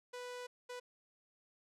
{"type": "tone bursts at uneven times", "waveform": "sawtooth", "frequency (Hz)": 493.9, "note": "B4", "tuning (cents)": 0, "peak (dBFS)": -40, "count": 2, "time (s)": [[0.13, 0.47], [0.69, 0.8]], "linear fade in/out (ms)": 10, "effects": ["low-pass 9000 Hz 12 dB/octave"]}